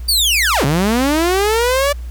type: linear two-way sweep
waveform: sawtooth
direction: down then up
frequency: 4730 to 130.81 to 584 Hz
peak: -9 dBFS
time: 0.08-1.93 s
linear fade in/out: 10 ms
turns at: 0.65 s
effects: added 60 Hz sine -24 dBFS peak until 2.1 s + pink hiss -47 dBFS RMS until 2.1 s